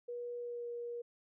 sine tone with pitch glide, 482.2 to 475.8 Hz, B4 to A#4, -41 to +35 cents, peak -39 dBFS, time 0.08-1.02 s, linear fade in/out 10 ms, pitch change -24 cents, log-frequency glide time 0.38-0.68 s, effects none

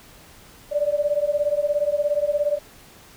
sine beating tone pair, 578 / 595 Hz, D5 / D5, -28 / +22 cents, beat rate 17 Hz, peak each -22 dBFS, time 0.71-2.59 s, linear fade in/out 20 ms, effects pink hiss -48 dBFS RMS until 3.16 s

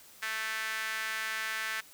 sawtooth tone with high-pass filter, 220 Hz, A3, in tune, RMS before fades -35 dBFS, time 0.22-1.81 s, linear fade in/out 10 ms, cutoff 1700 Hz, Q 3, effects white hiss -55 dBFS RMS until 1.93 s

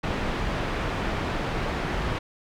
pink low-pass noise, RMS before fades -28 dBFS, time 0.03-2.19 s, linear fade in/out 10 ms, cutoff 2500 Hz, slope 12 dB/octave, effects none

